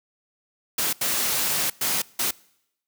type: noise bursts at uneven times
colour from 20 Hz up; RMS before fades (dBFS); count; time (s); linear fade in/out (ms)
white; -24; 4; 0.78-0.93 / 1.01-1.7 / 1.81-2.02 / 2.19-2.31; 5
effects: noise-tail reverb RT60 0.8 s tail -24 dB re dry + high-pass 100 Hz 12 dB/octave